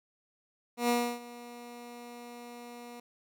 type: tone with ADSR envelope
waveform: 15% pulse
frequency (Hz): 240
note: B3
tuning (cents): -49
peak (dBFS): -18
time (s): 0.77-3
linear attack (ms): 120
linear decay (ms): 300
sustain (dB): -20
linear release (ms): 4
effects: none